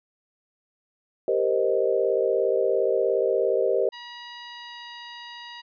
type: chord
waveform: sine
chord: C minor seventh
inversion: second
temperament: equal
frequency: 392 / 466.2 / 523.3 / 622.3 Hz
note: G4 / Bb4 / C5 / Eb5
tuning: 0 / 0 / 0 / 0 cents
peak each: -25 / -25 / -25 / -27 dBFS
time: 1.28-3.89 s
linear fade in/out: 2 ms
type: tone with pitch glide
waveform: 10% pulse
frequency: 960 to 954.5 Hz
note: B5 to A#5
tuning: -49 to +41 cents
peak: -29 dBFS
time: 3.92-5.62 s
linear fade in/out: 20 ms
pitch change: -10 cents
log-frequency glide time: 4.42-4.91 s
effects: resampled to 11025 Hz